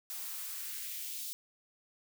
blue noise with high-pass filter sweep, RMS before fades -41 dBFS, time 0.1-1.33 s, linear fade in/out 0 ms, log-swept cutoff 670 to 3800 Hz, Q 1.5, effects none

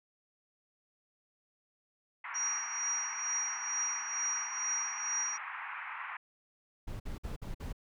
pink band-pass noise, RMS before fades -42 dBFS, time 2.24-6.17 s, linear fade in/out 5 ms, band 900 to 2400 Hz, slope 48 dB/octave
sine tone with tremolo, 5730 Hz, F8, 44 cents sharp, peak -30 dBFS, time 2.34-5.38 s, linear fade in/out 20 ms, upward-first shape triangle, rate 2.2 Hz, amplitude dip 70%
brown noise bursts, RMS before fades -39 dBFS, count 5, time 6.87-7.728 s, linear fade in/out 10 ms, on 130 ms, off 52 ms
effects none

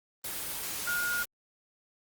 sine tone in noise, 1429 Hz, F6, 39 cents sharp, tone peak -29 dBFS, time 0.87-1.23 s, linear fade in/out 5 ms, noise white, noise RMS -36 dBFS, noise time 0.24-1.25 s, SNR +4 dB, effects Opus 24 kbps

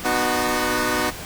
10% pulse chord, B major, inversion none, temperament equal with one note detuned, 246.9 / 304.4 / 370 Hz, B3 / D#4 / F#4, 0 / -38 / 0 cents, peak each -16 dBFS, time 0.04-1.11 s, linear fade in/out 20 ms, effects pink hiss -34 dBFS RMS until 1.25 s

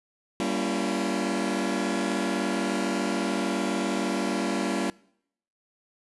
sawtooth chord, G diminished seventh, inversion none, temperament just, 196 / 235.2 / 282.2 / 338.7 Hz, G3 / Bb3 / Db4 / Fb4, 0 / +16 / +31 / +47 cents, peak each -27 dBFS, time 0.4-4.9 s, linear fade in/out 0 ms, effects noise-tail reverb RT60 0.7 s tail -24 dB re dry + resampled to 24000 Hz

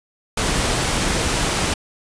pink noise, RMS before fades -20 dBFS, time 0.37-1.74 s, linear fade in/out 5 ms, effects resampled to 22050 Hz

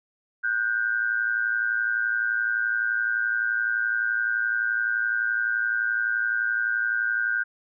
sine tone pair together, 1456.3 / 1568 Hz, F#6 / G6, -28 / 0 cents, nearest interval minor second, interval 128 cents, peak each -25 dBFS, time 0.43-7.44 s, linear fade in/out 20 ms, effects none

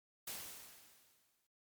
white noise with exponential decay, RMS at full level -43 dBFS, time 0.27-1.47 s, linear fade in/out 5 ms, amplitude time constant 260 ms, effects MP3 96 kbps

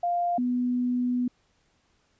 sine tone pair in turn, 699 / 247.1 Hz, F5 / B3, +1 / +1 cents, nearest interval octave + tritone, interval 1800 cents, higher first, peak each -23 / -23 dBFS, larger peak neither, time 0.03-0.38 / 0.38-1.28 s, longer second, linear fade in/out 5 ms, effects pink hiss -68 dBFS RMS until 2.19 s + resampled to 16000 Hz

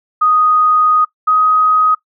sine tone pair in turn, 1244.5 / 1256.8 Hz, D#6 / D#6, 0 / +17 cents, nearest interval unison, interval 17 cents, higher second, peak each -8 dBFS, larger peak neither, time 0.21-1.05 / 1.27-1.95 s, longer first, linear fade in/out 10 ms, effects noise-tail reverb RT60 0.1 s tail -20 dB re dry

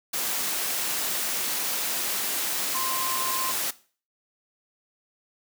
sine tone in noise, 1046.5 Hz, C6, in tune, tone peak -30 dBFS, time 2.74-3.52 s, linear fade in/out 10 ms, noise white, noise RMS -28 dBFS, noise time 0.13-3.71 s, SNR -5 dB, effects noise-tail reverb RT60 0.4 s tail -18 dB re dry + high-pass 200 Hz 12 dB/octave

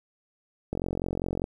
click train, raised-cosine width 2 ms, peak -16 dBFS, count 33, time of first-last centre 0.73-1.441 s, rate 45 Hz, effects 9-bit

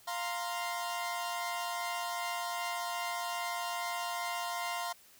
sawtooth chord, F suspended fourth, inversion none, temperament equal, 698.5 / 932.3 / 1046.5 Hz, F5 / Bb5 / C6, 0 / 0 / 0 cents, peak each -34 / -37 / -35 dBFS, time 0.07-4.93 s, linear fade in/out 10 ms, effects white hiss -60 dBFS RMS until 5.19 s

